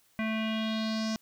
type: tone with low-pass filter sweep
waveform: square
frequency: 220 Hz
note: A3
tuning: in tune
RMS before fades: -31 dBFS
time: 0.19-1.16 s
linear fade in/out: 0 ms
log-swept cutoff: 2200 to 5700 Hz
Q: 4
effects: white hiss -66 dBFS RMS until 1.21 s